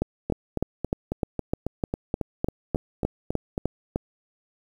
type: two click trains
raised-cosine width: 2 ms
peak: -13 / -10 dBFS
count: 13 / 14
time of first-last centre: 0.3-3.579 / 0.02-3.959 s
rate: 3.66 / 3.3 Hz
effects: 8-bit